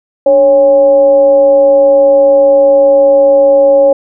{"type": "tone with frequency modulation", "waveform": "sine", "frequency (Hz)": 553, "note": "C#5", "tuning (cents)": -4, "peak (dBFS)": -3, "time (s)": [0.26, 3.93], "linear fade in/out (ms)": 5, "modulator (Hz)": 261, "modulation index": 0.31, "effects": []}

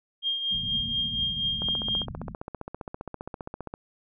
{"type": "tone with tremolo", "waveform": "sine", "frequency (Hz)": 3217, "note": "G7", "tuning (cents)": 44, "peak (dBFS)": -23, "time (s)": [0.22, 2.06], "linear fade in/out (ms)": 50, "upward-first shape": "triangle", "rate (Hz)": 4.2, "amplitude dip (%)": 60}
{"type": "low-pass noise", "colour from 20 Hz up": "white", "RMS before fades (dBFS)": -38, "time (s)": [0.5, 2.35], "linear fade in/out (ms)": 50, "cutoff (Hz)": 240, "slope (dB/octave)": 96}
{"type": "click train", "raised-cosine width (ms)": 1, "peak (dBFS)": -21, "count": 33, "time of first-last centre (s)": [1.62, 3.739], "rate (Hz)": 15.1}
{"effects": []}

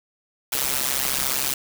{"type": "noise with amplitude modulation", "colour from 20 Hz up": "white", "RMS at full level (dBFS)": -20, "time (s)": [0.52, 1.54], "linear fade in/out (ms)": 5, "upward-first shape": "sine", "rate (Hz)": 134, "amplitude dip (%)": 95, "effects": []}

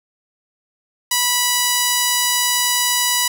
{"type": "tone", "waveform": "5% pulse", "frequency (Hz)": 981, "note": "B5", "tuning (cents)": -12, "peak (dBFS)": -3, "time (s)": [1.11, 3.28], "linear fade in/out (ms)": 5, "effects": []}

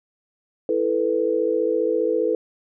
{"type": "chord", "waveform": "sine", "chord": "E suspended fourth", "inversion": "none", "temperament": "just", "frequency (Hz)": [329.6, 439.5, 494.4], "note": ["E4", "A4", "B4"], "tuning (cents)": [0, -2, 2], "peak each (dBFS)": [-25, -22, -22], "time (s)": [0.69, 2.35], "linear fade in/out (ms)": 2, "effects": []}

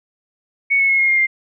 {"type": "tone with pitch steps", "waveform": "sine", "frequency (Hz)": [2220, 2196, 2172, 2148, 2125, 2101], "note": ["C#7", "C#7", "C#7", "C7", "C7", "C7"], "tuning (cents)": [2, -17, -36, 45, 26, 7], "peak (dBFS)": -12, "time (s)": [0.7, 1.27], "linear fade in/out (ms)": 20, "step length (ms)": 95, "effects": []}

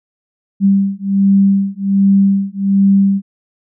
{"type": "beating tone pair", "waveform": "sine", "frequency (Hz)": [196, 197.3], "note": ["G3", "G3"], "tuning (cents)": [0, 11], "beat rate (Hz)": 1.3, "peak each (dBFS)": -12, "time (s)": [0.6, 3.22], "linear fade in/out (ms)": 50, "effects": []}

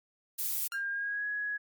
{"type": "noise", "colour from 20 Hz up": "violet", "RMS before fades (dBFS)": -32, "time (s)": [0.38, 0.68], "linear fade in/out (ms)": 10}
{"type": "tone with exponential decay", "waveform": "sawtooth", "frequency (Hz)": 1396.9, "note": "F6", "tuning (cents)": 0, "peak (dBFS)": -31, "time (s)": [0.72, 0.86], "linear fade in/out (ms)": 1, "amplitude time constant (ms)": 29}
{"type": "tone with pitch glide", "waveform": "sine", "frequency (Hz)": [1606, 1674.2], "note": ["G6", "G#6"], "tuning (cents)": [41, 13], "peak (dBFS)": -31, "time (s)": [0.73, 1.58], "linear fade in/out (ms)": 20, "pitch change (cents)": 72, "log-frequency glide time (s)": [0.89, 1.26]}
{"effects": ["MP3 96 kbps"]}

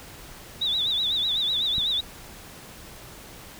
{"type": "tone with vibrato", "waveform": "sine", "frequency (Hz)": 3667, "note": "A#7", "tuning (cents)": -29, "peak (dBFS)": -22, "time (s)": [0.61, 2.01], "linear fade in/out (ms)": 10, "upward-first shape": "sine", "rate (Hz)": 8, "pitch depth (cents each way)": 120}
{"type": "click", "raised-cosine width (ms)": 5, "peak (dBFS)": -22, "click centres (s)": 1.782}
{"effects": ["pink hiss -44 dBFS RMS until 3.59 s"]}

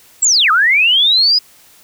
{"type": "linear two-way sweep", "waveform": "sine", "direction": "down then up", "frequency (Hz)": [7902, 1197, 5040], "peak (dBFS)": -8, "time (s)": [0.22, 1.39], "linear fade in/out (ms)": 10, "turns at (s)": 0.51, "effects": ["white hiss -46 dBFS RMS until 1.83 s"]}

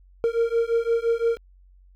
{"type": "beating tone pair", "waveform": "triangle", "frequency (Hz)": [460, 465.8], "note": ["A#4", "A#4"], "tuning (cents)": [-23, -1], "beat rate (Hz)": 5.8, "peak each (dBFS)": [-21, -21], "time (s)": [0.24, 1.37], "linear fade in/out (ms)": 0, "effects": ["added 46 Hz sine -50 dBFS peak until 1.95 s"]}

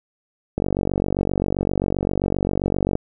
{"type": "click train", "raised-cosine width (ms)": 2, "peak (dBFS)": -7, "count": 114, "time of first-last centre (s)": [0.58, 2.954], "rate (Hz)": 47.6, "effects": []}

